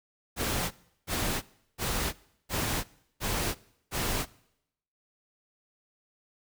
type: noise bursts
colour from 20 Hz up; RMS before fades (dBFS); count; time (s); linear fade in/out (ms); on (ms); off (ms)
pink; -30; 6; 0.36-4.26; 50; 350; 360
effects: noise-tail reverb RT60 0.8 s tail -22 dB re dry